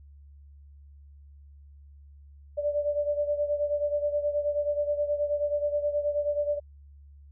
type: beating tone pair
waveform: sine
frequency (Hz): 584 / 593.4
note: D5 / D5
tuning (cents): -10 / +18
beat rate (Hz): 9.4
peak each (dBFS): -26 / -31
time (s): 2.57-6.6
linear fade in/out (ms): 20
effects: added 71 Hz sine -48 dBFS peak until 7.31 s